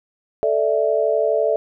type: chord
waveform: sine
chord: A suspended fourth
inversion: none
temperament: equal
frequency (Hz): 440 / 587.3 / 659.3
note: A4 / D5 / E5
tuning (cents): 0 / 0 / 0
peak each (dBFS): -20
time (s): 0.43-1.56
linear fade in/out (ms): 0
effects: none